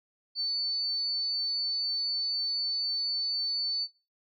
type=tone; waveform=sine; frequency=4502 Hz; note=C#8; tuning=26 cents sharp; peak=-27 dBFS; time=0.35-3.88 s; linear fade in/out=50 ms; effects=noise-tail reverb RT60 0.3 s tail -21 dB re dry